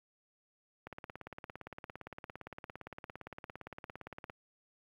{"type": "click train", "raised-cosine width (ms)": 0.5, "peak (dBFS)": -29, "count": 61, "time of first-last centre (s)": [0.87, 4.299], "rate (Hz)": 17.5, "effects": ["high-pass 60 Hz 12 dB/octave", "11-bit"]}